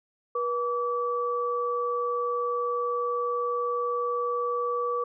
sine tone pair together, 484 / 1152 Hz, B4 / D6, -35 / -34 cents, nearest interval octave + minor third, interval 1501 cents, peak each -28 dBFS, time 0.35-5.04 s, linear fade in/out 5 ms, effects none

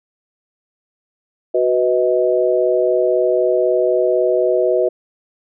sine chord, B major, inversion second, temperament equal with one note detuned, 370 / 493.9 / 632 Hz, F#4 / B4 / D#5, 0 / 0 / +27 cents, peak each -17 dBFS, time 1.54-4.89 s, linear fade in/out 10 ms, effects none

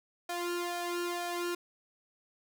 sawtooth tone with flanger, 349.2 Hz, F4, in tune, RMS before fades -35 dBFS, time 0.29-1.55 s, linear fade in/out 5 ms, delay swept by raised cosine 1.6 to 2.16 ms, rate 2.1 Hz, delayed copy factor +0.75, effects none

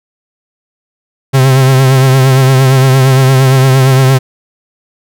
45% pulse tone with vibrato, 132.2 Hz, C3, 18 cents sharp, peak -4 dBFS, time 1.33-4.19 s, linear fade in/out 20 ms, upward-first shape triangle, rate 8.7 Hz, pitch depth 51 cents each way, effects none

